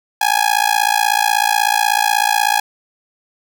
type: tone with amplitude modulation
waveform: sawtooth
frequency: 830.6 Hz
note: G#5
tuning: in tune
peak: -5 dBFS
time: 0.21-2.6 s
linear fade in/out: 5 ms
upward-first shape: sine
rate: 56.3 Hz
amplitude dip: 100%
effects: none